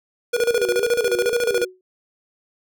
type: tone with tremolo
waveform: square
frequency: 481.5 Hz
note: B4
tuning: 44 cents flat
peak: -17 dBFS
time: 0.33-1.65 s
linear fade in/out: 10 ms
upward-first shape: square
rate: 14 Hz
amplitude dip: 75%
type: tone with vibrato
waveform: sine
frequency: 413.2 Hz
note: G#4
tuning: 9 cents flat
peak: -23 dBFS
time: 0.37-1.63 s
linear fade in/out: 20 ms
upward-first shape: sine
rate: 2.2 Hz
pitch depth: 230 cents each way
type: tone with exponential decay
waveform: sine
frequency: 370 Hz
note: F#4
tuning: in tune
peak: -24 dBFS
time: 1.63-1.81 s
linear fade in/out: 2 ms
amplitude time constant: 39 ms
effects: none

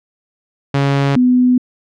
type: tone pair in turn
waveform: sawtooth / sine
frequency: 139.4 / 250 Hz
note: C#3 / B3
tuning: +10 / +21 cents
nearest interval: minor seventh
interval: 1011 cents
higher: second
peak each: -8 dBFS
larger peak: neither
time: 0.74-1.16 / 1.16-1.58 s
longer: neither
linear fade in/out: 5 ms
effects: low-pass 4000 Hz 12 dB/octave

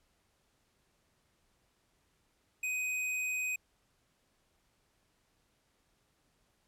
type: tone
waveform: square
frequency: 2506 Hz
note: D#7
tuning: 12 cents sharp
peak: -33 dBFS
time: 2.63-3.56 s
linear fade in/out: 5 ms
effects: pink hiss -74 dBFS RMS until 6.67 s + low-pass 12000 Hz 12 dB/octave

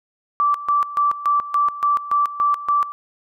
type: tone with tremolo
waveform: sine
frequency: 1164 Hz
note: D6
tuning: 16 cents flat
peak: -14 dBFS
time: 0.4-2.92 s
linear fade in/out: 0 ms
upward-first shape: square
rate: 3.5 Hz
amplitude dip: 80%
effects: none

